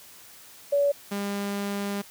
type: tone pair in turn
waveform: sine / sawtooth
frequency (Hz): 569 / 201.2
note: C#5 / G3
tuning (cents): +45 / +45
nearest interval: octave + tritone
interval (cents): 1800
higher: first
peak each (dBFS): -19 / -24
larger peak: first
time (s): 0.72-0.92 / 1.11-2.02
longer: second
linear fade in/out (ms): 10
effects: white hiss -49 dBFS RMS until 2.1 s + high-pass 60 Hz 12 dB/octave